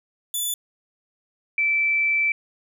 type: tone pair in turn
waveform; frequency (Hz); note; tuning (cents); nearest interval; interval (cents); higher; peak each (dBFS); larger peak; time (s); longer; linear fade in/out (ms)
5% pulse / sine; 3484 / 2325; A7 / D7; -18 / -18; perfect fifth; 700; first; -16 / -18; first; 0.34-0.54 / 1.58-2.32; second; 2
effects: none